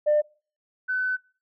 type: tone pair in turn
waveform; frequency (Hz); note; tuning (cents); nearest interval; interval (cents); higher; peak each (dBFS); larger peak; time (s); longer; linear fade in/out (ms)
sine; 599 / 1509.4; D5 / F#6; +34 / +34; octave + major third; 1600; second; -16 / -23; first; 0.06-0.22 / 0.88-1.17; second; 20
effects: noise-tail reverb RT60 0.4 s tail -23 dB re dry + tanh soft clip ceiling -14 dBFS

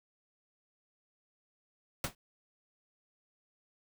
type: noise with exponential decay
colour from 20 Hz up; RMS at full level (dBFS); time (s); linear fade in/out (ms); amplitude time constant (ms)
pink; -29; 2.04-2.15; 2; 22
effects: none

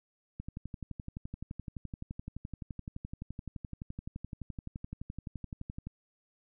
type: click train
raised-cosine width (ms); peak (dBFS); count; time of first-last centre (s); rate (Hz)
5; -27; 65; 0.4-5.87; 11.7
effects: none

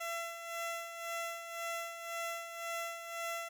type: tone with tremolo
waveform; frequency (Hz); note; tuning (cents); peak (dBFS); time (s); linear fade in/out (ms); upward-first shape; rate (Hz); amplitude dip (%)
15% pulse; 674; E5; +38; -30; 0-3.49; 10; sine; 1.9; 60
effects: 12-bit

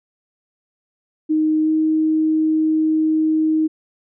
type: tone with pitch glide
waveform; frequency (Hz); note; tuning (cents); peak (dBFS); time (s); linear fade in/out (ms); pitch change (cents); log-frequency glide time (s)
sine; 311.1 to 314; D#4 to D#4; 0 to +16; -14; 1.29-3.68; 20; +16; 1.63-1.69
effects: none

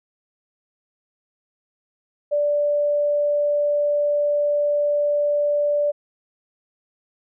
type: tone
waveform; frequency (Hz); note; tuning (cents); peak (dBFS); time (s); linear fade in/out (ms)
sine; 585; D5; -7; -17; 2.31-5.92; 20
effects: none

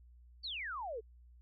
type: exponential sweep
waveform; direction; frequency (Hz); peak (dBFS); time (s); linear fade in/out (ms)
sine; down; 4677 to 411.6; -38; 0.43-1.01; 20
effects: added 60 Hz sine -56 dBFS peak until 1.41 s + MP3 96 kbps

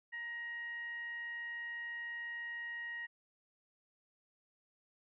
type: tone with frequency modulation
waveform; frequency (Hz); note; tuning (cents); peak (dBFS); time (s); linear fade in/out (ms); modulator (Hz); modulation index
sine; 1886; A#6; +20; -40; 0.12-3.07; 20; 959; 0.23
effects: none

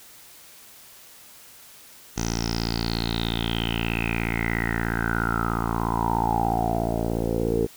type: tone with low-pass filter sweep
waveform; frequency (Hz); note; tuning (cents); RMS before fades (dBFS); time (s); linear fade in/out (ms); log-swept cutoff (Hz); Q
10% pulse; 56.9; A#1; -41; -25; 2.16-7.67; 20; 6300 to 440; 9.4
effects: white hiss -48 dBFS RMS until 7.76 s

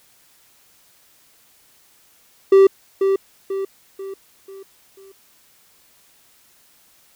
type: tone with echo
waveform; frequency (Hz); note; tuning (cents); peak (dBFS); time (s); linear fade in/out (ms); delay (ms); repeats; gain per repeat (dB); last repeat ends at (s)
triangle; 388.8; G4; -14; -5; 2.52-2.67; 5; 490; 5; -7; 5.12
effects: white hiss -55 dBFS RMS until 7.15 s

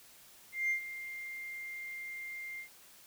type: tone with ADSR envelope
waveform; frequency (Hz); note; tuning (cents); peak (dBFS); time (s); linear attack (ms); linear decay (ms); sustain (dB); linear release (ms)
sine; 2100; C7; +6; -26; 0.52-2.69; 180; 100; -14; 98
effects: tanh soft clip ceiling -26 dBFS + white hiss -58 dBFS RMS until 3.06 s

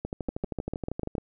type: two click trains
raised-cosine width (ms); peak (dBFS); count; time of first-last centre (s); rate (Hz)
2; -17 / -18; 7 / 15; 0.29-1.182 / 0.05-1.152; 6.73 / 12.7
effects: none

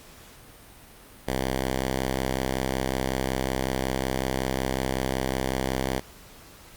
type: tone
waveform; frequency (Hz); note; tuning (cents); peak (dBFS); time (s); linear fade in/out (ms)
5% pulse; 65.41; C2; 0; -14; 1.27-6; 10
effects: pink hiss -49 dBFS RMS until 6.76 s + Opus 48 kbps

